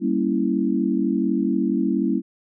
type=chord; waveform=sine; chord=G diminished seventh; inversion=none; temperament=equal; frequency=196 / 233.1 / 277.2 / 329.6 Hz; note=G3 / Bb3 / Db4 / Fb4; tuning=0 / 0 / 0 / 0 cents; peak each=-24 dBFS; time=0-2.22 s; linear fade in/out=50 ms; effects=none